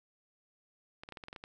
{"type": "clicks", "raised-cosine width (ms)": 0.3, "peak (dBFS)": -29, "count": 9, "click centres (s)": [1.035, 1.089, 1.123, 1.172, 1.238, 1.284, 1.329, 1.362, 1.439], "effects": []}